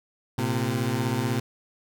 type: beating tone pair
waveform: 20% pulse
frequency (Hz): 113.5 / 129.5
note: A#2 / C3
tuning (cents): -46 / -17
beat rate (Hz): 16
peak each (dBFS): -22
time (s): 0.38-1.4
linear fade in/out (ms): 5
effects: none